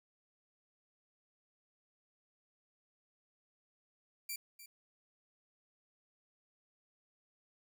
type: tone with echo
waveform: 5% pulse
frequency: 2348 Hz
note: D7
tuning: 1 cent flat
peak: -29 dBFS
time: 4.29-4.36 s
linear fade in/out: 5 ms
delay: 300 ms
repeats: 1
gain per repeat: -13 dB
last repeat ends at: 4.66 s
effects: none